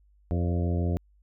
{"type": "harmonic tone with a mistuned harmonic", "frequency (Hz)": 86.6, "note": "F2", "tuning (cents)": -14, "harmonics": [1, 2, 3, 4, 5, 6, 7, 8], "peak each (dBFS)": [-25, -31, -35, -37, -39, -41, -42, -43], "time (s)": [0.31, 0.97], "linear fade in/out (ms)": 0, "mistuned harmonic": 6, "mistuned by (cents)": 43, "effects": ["added 50 Hz sine -58 dBFS peak until 1.22 s"]}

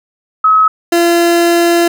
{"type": "tone pair in turn", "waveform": ["sine", "30% pulse"], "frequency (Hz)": [1281, 341.8], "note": ["E6", "F4"], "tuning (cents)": [-50, -37], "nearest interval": "octave + major seventh", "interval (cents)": 2287, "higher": "first", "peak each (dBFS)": -5, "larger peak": "neither", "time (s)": [[0.44, 0.68], [0.92, 1.88]], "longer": "second", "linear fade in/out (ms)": 5, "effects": []}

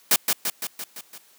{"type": "noise with echo", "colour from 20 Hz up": "white", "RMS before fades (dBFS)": -17, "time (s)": [0.11, 0.16], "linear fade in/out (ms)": 2, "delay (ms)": 170, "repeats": 6, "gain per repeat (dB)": -4, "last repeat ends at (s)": 1.18, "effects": ["white hiss -56 dBFS RMS until 1.38 s", "high-pass 200 Hz 12 dB/octave"]}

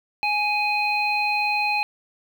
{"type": "harmonic tone", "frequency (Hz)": 833, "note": "G#5", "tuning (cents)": 5, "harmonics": [1, 3, 5], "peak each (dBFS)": [-24, -22, -31], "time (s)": [0.23, 1.83], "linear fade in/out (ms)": 0, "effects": ["8-bit"]}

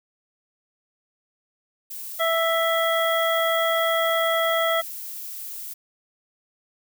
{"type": "noise", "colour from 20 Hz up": "violet", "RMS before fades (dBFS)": -35, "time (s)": [1.9, 5.74], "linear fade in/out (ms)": 10}
{"type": "harmonic tone", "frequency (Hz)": 659.3, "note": "E5", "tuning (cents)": 0, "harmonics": [1, 2, 3, 5], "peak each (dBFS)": [-22, -25, -27, -29], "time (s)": [2.19, 4.82], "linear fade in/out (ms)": 20}
{"effects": []}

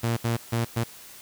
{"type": "tone bursts at uneven times", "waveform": "sawtooth", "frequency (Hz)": 116.54, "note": "A#2", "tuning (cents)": 0, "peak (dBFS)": -19, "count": 4, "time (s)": [[0.03, 0.17], [0.24, 0.37], [0.52, 0.65], [0.76, 0.84]], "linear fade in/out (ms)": 10, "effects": ["white hiss -46 dBFS RMS until 1.21 s"]}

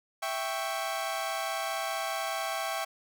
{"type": "chord", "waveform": "sawtooth", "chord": "C# diminished", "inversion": "first", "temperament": "equal", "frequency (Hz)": [659.3, 784, 1108.7], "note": ["E5", "G5", "C#6"], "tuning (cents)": [0, 0, 0], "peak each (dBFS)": [-31, -31, -33], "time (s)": [0.22, 2.85], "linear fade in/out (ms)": 10, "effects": []}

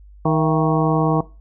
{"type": "harmonic tone with a mistuned harmonic", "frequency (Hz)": 157.3, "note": "D#3", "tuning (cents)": 19, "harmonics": [1, 2, 3, 4, 5, 6, 7], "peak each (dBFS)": [-18, -21, -23, -24, -25, -26, -26], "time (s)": [0.25, 1.21], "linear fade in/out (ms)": 5, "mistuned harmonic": 4, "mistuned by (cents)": 96, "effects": ["noise-tail reverb RT60 0.3 s tail -19 dB re dry", "added 50 Hz sine -41 dBFS peak until 1.4 s"]}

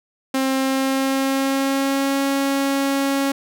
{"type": "tone with pitch glide", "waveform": "sawtooth", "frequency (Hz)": [265.8, 275.3], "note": ["C4", "C#4"], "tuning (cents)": [27, -12], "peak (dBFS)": -14, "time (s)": [0.34, 3.32], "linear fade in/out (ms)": 5, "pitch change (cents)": 61, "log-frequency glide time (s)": [0.56, 2.23], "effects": []}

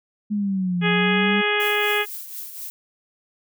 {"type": "exponential two-way sweep", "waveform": "sine", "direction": "down then up", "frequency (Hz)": [211.6, 172, 203.7], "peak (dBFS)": -20, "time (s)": [0.3, 1.42], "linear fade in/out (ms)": 20, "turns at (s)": 0.84}
{"type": "harmonic tone", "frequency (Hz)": 416.4, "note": "G#4", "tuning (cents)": 5, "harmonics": [1, 2, 3, 4, 5, 6, 7, 8], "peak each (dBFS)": [-24, -29, -29, -25, -26, -26, -30, -30], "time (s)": [0.81, 2.06], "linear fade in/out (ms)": 50}
{"type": "noise with tremolo", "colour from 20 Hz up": "violet", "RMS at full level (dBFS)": -32, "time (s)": [1.6, 2.7], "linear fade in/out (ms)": 0, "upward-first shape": "triangle", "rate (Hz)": 4.1, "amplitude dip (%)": 60}
{"effects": []}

